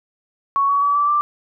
sine tone with pitch steps, 1112 / 1128.2 / 1144.6 / 1161.2 / 1178.1 Hz, C#6 / C#6 / D6 / D6 / D6, +5 / +30 / -45 / -20 / +5 cents, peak -14 dBFS, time 0.56-1.21 s, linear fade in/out 0 ms, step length 130 ms, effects none

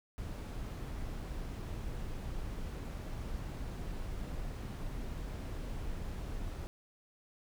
brown noise, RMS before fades -40 dBFS, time 0.18-6.67 s, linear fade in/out 0 ms, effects none

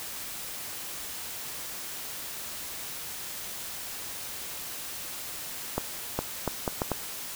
accelerating click train, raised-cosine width 1 ms, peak -12 dBFS, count 6, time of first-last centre 5.78-6.917 s, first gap 410 ms, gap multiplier 0.7, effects white hiss -38 dBFS RMS until 7.35 s

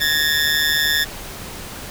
20% pulse ring-modulated tone, 1760 Hz, A6, in tune, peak -8 dBFS, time 0-1.05 s, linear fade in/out 20 ms, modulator 76.1 Hz, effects pink hiss -33 dBFS RMS until 1.9 s

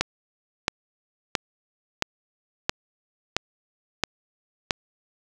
click train, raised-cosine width 0.2 ms, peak -3 dBFS, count 8, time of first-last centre 0.01-4.708 s, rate 1.49 Hz, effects none

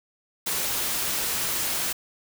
white noise, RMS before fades -27 dBFS, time 0.46-1.93 s, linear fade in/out 10 ms, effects none

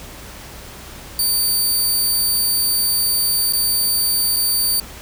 15% pulse tone with dropouts, 4600 Hz, D8, 37 cents flat, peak -9 dBFS, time 1.19-4.8 s, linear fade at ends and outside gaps 2 ms, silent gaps 3.525-3.533 / 4.363-4.366 s, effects added 60 Hz sine -42 dBFS peak until 5.01 s + pink hiss -37 dBFS RMS until 5.01 s

